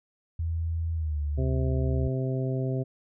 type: tone with pitch glide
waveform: sine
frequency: 82.41 to 73.42 Hz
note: E2 to D2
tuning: 0 to 0 cents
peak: -26 dBFS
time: 0.39-2.08 s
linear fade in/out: 5 ms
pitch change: -200 cents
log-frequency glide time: 0.94-1.2 s
type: harmonic tone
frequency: 130.81 Hz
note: C3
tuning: in tune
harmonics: 1 / 2 / 3 / 4 / 5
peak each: -27 / -34 / -34 / -39 / -39 dBFS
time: 1.37-2.84 s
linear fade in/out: 20 ms
effects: none